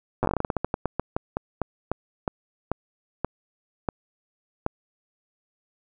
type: slowing click train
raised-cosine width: 1 ms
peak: -10 dBFS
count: 26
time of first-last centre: 0.23-4.664 s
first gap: 8 ms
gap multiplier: 1.21
effects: none